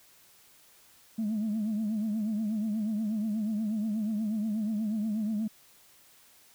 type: tone with vibrato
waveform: sine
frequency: 214.8 Hz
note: A3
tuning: 41 cents flat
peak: -26 dBFS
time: 1.18-5.48 s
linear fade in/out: 10 ms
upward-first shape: triangle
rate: 8.3 Hz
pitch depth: 100 cents each way
effects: tanh soft clip ceiling -25 dBFS + white hiss -59 dBFS RMS until 6.54 s